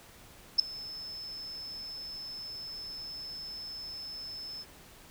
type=tone with ADSR envelope; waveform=sine; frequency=5250 Hz; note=E8; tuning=8 cents flat; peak=-15 dBFS; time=0.58-4.65 s; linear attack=16 ms; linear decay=3 ms; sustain=-24 dB; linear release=42 ms; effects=pink hiss -54 dBFS RMS until 5.1 s